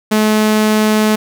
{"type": "tone", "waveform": "sawtooth", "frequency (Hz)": 214.9, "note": "A3", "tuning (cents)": -41, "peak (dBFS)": -6, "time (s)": [0.11, 1.16], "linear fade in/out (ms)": 10, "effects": []}